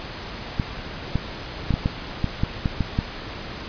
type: clicks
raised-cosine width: 5 ms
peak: -8 dBFS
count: 10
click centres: 0.598 / 1.156 / 1.707 / 1.74 / 1.859 / 2.243 / 2.435 / 2.658 / 2.807 / 2.989 s
effects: pink hiss -34 dBFS RMS until 3.68 s + resampled to 11025 Hz